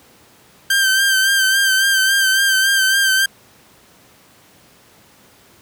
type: tone with vibrato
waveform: sawtooth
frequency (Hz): 1568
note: G6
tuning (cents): 0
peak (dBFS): -9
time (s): 0.7-3.26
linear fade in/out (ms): 5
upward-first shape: sine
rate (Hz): 3.6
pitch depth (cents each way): 37
effects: pink hiss -49 dBFS RMS until 5.61 s + high-pass 100 Hz 12 dB/octave